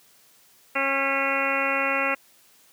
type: harmonic tone with a mistuned harmonic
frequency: 273 Hz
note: C#4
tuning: 26 cents flat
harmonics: 1 / 2 / 3 / 4 / 5 / 6 / 7 / 8 / 9 / 10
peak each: -34 / -29 / -33 / -32 / -29 / -34 / -30 / -31 / -30 / -30 dBFS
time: 0.75-2.15 s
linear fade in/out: 10 ms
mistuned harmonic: 7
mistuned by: +48 cents
effects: white hiss -57 dBFS RMS until 2.72 s + high-pass 100 Hz 12 dB/octave